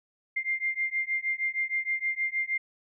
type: beating tone pair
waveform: sine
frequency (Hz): 2100 / 2106.4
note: C7 / C7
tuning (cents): +6 / +11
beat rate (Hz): 6.4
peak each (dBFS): -30 / -30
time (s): 0.36-2.58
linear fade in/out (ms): 10
effects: none